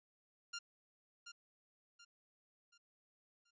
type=tone with echo; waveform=10% pulse; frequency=1396.9 Hz; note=F6; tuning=in tune; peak=-34 dBFS; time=0.53-0.59 s; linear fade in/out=10 ms; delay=730 ms; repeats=4; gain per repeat=-8 dB; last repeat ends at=3.51 s; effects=resampled to 16000 Hz